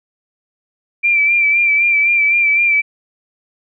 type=tone with vibrato; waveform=sine; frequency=2349 Hz; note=D7; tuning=in tune; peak=-10 dBFS; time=1.03-2.82 s; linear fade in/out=20 ms; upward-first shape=sine; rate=3.9 Hz; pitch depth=40 cents each way; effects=none